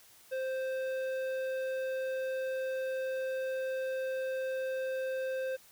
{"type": "tone with tanh clipping", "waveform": "triangle", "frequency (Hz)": 523.3, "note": "C5", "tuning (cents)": 0, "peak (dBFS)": -34, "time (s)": [0.31, 5.57], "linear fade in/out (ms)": 20, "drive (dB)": 16, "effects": ["white hiss -59 dBFS RMS until 5.71 s"]}